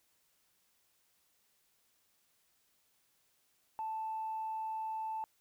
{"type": "tone", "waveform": "sine", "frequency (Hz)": 880, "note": "A5", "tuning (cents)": 0, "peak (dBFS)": -35, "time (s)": [3.79, 5.24], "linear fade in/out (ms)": 0, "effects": ["tanh soft clip ceiling -31 dBFS", "white hiss -74 dBFS RMS until 5.4 s"]}